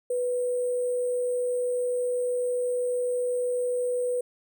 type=tone with sample-and-hold; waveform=sine; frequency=493.9 Hz; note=B4; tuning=in tune; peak=-24 dBFS; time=0.1-4.21 s; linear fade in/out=5 ms; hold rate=8820 Hz; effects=none